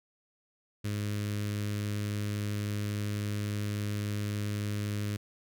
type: tone with notch filter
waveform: sawtooth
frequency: 103.6 Hz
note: G#2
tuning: 4 cents flat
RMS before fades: -33 dBFS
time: 0.84-5.17 s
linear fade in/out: 10 ms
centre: 810 Hz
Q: 0.7
effects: none

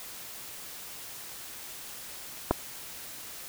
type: clicks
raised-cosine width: 1 ms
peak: -8 / -17 dBFS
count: 2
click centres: 2.51 / 2.513 s
effects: white hiss -43 dBFS RMS until 3.48 s

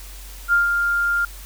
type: tone with ADSR envelope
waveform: sine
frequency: 1400 Hz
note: F6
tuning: 4 cents sharp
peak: -12 dBFS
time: 0.48-1.25 s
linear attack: 48 ms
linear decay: 140 ms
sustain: -5 dB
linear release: 3 ms
effects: added 47 Hz sine -36 dBFS peak until 1.45 s + white hiss -42 dBFS RMS until 1.45 s

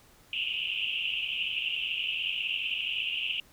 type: band-pass noise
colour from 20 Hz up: white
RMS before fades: -32 dBFS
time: 0.33-3.4 s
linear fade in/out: 2 ms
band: 2600 to 3000 Hz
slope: 96 dB/octave
effects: pink hiss -59 dBFS RMS until 3.52 s

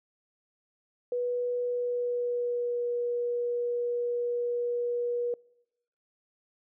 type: tone with pitch glide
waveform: sine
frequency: 489.2 to 481.4 Hz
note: B4 to B4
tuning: -16 to -44 cents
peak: -27 dBFS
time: 1.12-5.34 s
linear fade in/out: 2 ms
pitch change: -28 cents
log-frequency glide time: 1.63-2.86 s
effects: noise-tail reverb RT60 0.9 s tail -26 dB re dry

